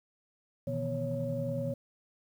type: tone cluster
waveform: sine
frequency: 121.6 / 153.3 / 164.2 / 243.5 / 553 Hz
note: B2 / D#3 / E3 / B3 / C#5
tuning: -26 / -25 / -6 / -24 / -4 cents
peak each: -36 / -39 / -40 / -38 / -34 dBFS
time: 0.67-1.74 s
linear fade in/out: 5 ms
effects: tanh soft clip ceiling -21 dBFS + 10-bit